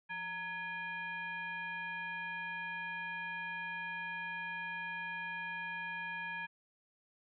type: tone with frequency modulation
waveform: sine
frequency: 1676 Hz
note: G#6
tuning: 15 cents sharp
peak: -38 dBFS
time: 0.09-6.47 s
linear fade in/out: 20 ms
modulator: 752 Hz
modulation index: 1.1
effects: none